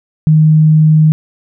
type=tone; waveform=sine; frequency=155.56 Hz; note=D#3; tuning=in tune; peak=-4 dBFS; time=0.27-1.12 s; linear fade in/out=0 ms; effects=none